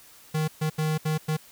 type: tone bursts at uneven times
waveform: square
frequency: 155.6 Hz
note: D#3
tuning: in tune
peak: -24 dBFS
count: 5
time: 0.34-0.48 / 0.61-0.7 / 0.78-0.98 / 1.05-1.18 / 1.28-1.37 s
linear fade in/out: 10 ms
effects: white hiss -52 dBFS RMS until 1.51 s